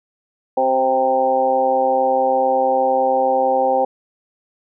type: harmonic tone with a mistuned harmonic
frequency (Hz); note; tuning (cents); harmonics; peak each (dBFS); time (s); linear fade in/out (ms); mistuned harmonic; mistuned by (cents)
131.1; C3; +4; 2 / 3 / 4 / 5 / 6 / 7; -28 / -28 / -17 / -29 / -17 / -27; 0.57-3.85; 5; 3; -28
effects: none